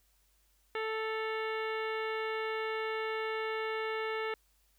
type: harmonic tone with a mistuned harmonic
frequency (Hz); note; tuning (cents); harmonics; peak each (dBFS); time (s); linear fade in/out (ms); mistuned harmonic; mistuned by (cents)
440; A4; 0; 1 / 2 / 3 / 4 / 5 / 6 / 7 / 8 / 9; -35 / -42 / -41 / -42 / -42 / -48 / -55 / -52 / -57; 0.75-4.34; 2; 6; +97
effects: added 50 Hz sine -70 dBFS peak until 4.78 s + white hiss -72 dBFS RMS until 4.78 s